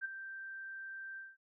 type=tone with ADSR envelope; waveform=sine; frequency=1568 Hz; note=G6; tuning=in tune; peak=-33 dBFS; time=0.01-1.37 s; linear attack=38 ms; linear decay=15 ms; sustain=-10 dB; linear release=200 ms; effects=none